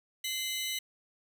sawtooth tone cluster, 2075 / 2988 / 3877 Hz, C7 / F#7 / B7, -15 / +16 / -33 cents, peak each -34 / -33 / -35 dBFS, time 0.24-0.79 s, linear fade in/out 5 ms, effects none

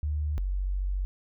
sine tone pair in turn, 74.8 / 47.12 Hz, D2 / F#1, +32 / +32 cents, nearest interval minor sixth, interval 800 cents, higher first, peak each -26 dBFS, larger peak neither, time 0.03-0.38 / 0.38-1.05 s, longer second, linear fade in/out 0 ms, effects none

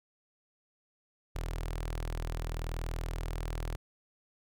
sawtooth tone with notch filter, 40.61 Hz, E1, 25 cents flat, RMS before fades -36 dBFS, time 1.35-3.76 s, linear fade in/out 10 ms, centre 220 Hz, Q 1.5, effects none

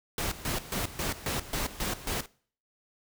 pink noise with tremolo, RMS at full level -31 dBFS, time 0.18-2.26 s, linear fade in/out 2 ms, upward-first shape square, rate 3.7 Hz, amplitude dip 80%, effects noise-tail reverb RT60 0.5 s tail -23 dB re dry

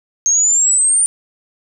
sine exponential sweep, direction up, 6400 to 9140 Hz, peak -10 dBFS, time 0.26-1.06 s, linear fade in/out 0 ms, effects none

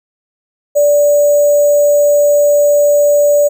sine tone with sample-and-hold, 583 Hz, D5, 13 cents flat, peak -6 dBFS, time 0.75-3.49 s, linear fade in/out 20 ms, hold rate 7350 Hz, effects none

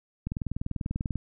click train, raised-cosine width 5 ms, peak -18 dBFS, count 19, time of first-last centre 0.27-1.157 s, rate 20.3 Hz, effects none

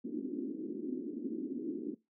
pink band-pass noise, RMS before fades -39 dBFS, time 0.04-1.95 s, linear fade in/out 10 ms, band 240 to 350 Hz, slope 48 dB/octave, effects noise-tail reverb RT60 0.2 s tail -19 dB re dry

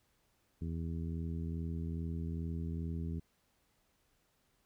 harmonic tone, 82.41 Hz, E2, in tune, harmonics 1 / 2 / 3 / 4 / 5, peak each -38 / -40 / -45 / -51 / -53 dBFS, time 0.61-3.2 s, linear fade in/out 10 ms, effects pink hiss -75 dBFS RMS until 4.65 s

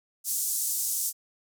pink band-pass noise, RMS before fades -29 dBFS, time 0.24-1.13 s, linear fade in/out 50 ms, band 6600 to 16000 Hz, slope 24 dB/octave, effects none

